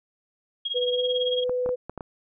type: tone with tremolo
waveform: sine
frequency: 3275 Hz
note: G#7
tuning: 25 cents flat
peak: -23 dBFS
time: 0.65-1.44 s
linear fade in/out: 5 ms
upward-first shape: triangle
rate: 18 Hz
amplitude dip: 95%
type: tone with pitch glide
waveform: sine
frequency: 493.9 to 499.1 Hz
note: B4 to B4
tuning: 0 to +18 cents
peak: -23 dBFS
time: 0.74-1.76 s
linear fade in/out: 20 ms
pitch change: +18 cents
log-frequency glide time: 0.93-1.03 s
type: clicks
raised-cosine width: 1 ms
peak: -20 dBFS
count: 6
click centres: 1.495 / 1.661 / 1.691 / 1.896 / 1.977 / 2.008 s
effects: none